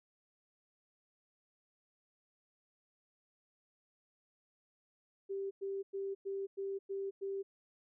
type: tone bursts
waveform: sine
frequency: 392 Hz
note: G4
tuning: in tune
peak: -36 dBFS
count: 7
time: 5.29-7.43 s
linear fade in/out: 20 ms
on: 220 ms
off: 100 ms
effects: none